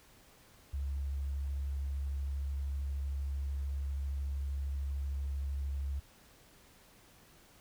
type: tone with vibrato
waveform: sine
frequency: 69.3 Hz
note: C#2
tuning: in tune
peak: -33 dBFS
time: 0.73-6 s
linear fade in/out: 10 ms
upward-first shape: triangle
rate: 13 Hz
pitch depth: 19 cents each way
effects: pink hiss -61 dBFS RMS until 7.6 s